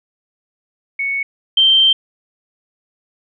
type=tone pair in turn; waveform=sine; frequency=2217 / 3135 Hz; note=C#7 / G7; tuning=0 / -1 cents; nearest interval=tritone; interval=599 cents; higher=second; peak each=-17 / -8 dBFS; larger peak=second; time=0.99-1.23 / 1.57-1.93 s; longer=second; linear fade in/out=5 ms; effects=none